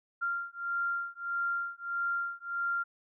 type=beating tone pair; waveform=sine; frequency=1388 / 1389.6 Hz; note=F6 / F6; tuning=-11 / -9 cents; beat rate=1.6 Hz; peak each=-34 / -34 dBFS; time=0.21-2.84 s; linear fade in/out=20 ms; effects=none